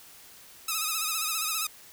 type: tone with vibrato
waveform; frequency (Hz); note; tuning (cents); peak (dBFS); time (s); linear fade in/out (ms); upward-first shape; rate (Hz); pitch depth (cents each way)
5% pulse; 1275; D#6; +42; -16; 0.68-1.67; 5; sine; 15; 66
effects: white hiss -51 dBFS RMS until 1.92 s